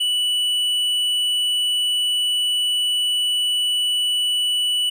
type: tone with tanh clipping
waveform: triangle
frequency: 2960 Hz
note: F#7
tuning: in tune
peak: -19 dBFS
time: 0-4.9 s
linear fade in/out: 10 ms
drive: 11 dB
effects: none